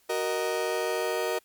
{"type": "chord", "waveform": "35% pulse", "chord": "D# minor", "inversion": "first", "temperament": "just", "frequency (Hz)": [373.4, 466.7, 622.3], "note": ["F#4", "A#4", "D#5"], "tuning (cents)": [16, 2, 0], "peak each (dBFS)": [-30, -28, -30], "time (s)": [0.09, 1.39], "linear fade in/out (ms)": 10, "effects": ["white hiss -64 dBFS RMS until 1.44 s", "MP3 96 kbps"]}